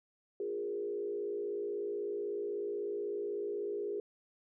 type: tone with frequency modulation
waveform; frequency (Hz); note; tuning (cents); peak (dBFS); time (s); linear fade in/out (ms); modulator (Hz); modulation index
sine; 410.5; G#4; -20; -34; 0.4-4; 2; 56.2; 0.86
effects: none